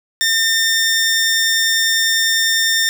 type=tone; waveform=15% pulse; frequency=1810 Hz; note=A6; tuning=48 cents sharp; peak=-7 dBFS; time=0.21-2.89 s; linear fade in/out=0 ms; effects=none